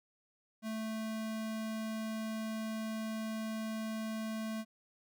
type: tone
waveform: square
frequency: 220 Hz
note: A3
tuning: in tune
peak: -37 dBFS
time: 0.62-4.65 s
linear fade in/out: 50 ms
effects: none